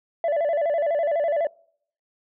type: tone with vibrato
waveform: sine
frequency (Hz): 625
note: D#5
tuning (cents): +8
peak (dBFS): -17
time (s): 0.24-1.47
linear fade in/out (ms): 2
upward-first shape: square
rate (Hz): 12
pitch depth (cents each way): 120
effects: noise-tail reverb RT60 0.6 s tail -26 dB re dry + tanh soft clip ceiling -19 dBFS